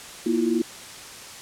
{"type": "tone cluster", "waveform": "sine", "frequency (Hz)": [235.6, 326.6, 349.4], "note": ["A#3", "E4", "F4"], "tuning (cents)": [19, -16, 1], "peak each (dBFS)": -24, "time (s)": [0.26, 0.62], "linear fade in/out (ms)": 5, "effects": ["white hiss -40 dBFS RMS until 1.41 s", "low-pass 9000 Hz 12 dB/octave"]}